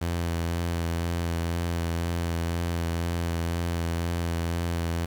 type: tone with vibrato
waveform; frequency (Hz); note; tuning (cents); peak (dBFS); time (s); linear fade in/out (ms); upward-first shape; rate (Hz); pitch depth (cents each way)
sawtooth; 84.7; E2; +48; -22; 0.01-5.06; 10; sine; 2; 20
effects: 8-bit